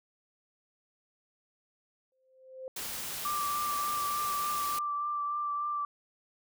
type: tone with exponential growth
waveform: sine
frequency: 521 Hz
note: C5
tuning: 7 cents flat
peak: -36 dBFS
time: 2.12-2.68 s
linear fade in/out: 1 ms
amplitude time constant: 120 ms
type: noise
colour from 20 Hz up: white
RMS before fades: -38 dBFS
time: 2.76-4.79 s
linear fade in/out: 5 ms
type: tone with vibrato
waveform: sine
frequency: 1174.7 Hz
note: D6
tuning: in tune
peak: -30 dBFS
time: 3.25-5.85 s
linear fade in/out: 2 ms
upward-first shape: triangle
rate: 3.4 Hz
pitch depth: 19 cents each way
effects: none